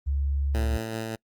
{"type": "tone", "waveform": "sine", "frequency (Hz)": 69.9, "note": "C#2", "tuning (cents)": 15, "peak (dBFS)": -23, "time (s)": [0.06, 0.78], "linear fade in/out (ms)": 20}
{"type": "tone with tremolo", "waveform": "10% pulse", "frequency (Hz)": 111.9, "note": "A2", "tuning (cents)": 30, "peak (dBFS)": -21, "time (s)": [0.54, 1.16], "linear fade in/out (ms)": 10, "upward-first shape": "sine", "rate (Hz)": 5.1, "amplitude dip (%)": 25}
{"effects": ["noise-tail reverb RT60 0.1 s tail -26 dB re dry", "Opus 32 kbps"]}